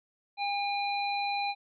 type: harmonic tone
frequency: 808 Hz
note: G#5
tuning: 48 cents flat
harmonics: 1 / 3 / 5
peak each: -30 / -35 / -37 dBFS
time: 0.37-1.55 s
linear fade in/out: 50 ms
effects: none